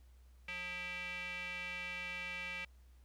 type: tone with band-pass filter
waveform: square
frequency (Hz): 179.2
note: F3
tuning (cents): +45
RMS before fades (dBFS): -43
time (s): 0.48-2.65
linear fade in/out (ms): 5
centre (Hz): 2400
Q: 5.5
effects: added 62 Hz sine -58 dBFS peak until 3.04 s + pink hiss -74 dBFS RMS until 3.04 s